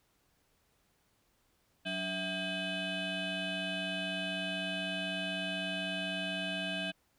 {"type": "tone with frequency modulation", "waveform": "sine", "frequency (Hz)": 1600, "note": "G6", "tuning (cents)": 35, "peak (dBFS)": -31, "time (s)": [1.85, 6.92], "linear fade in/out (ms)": 20, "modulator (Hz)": 472, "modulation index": 3.8, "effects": ["tanh soft clip ceiling -32 dBFS", "pink hiss -73 dBFS RMS until 7.18 s"]}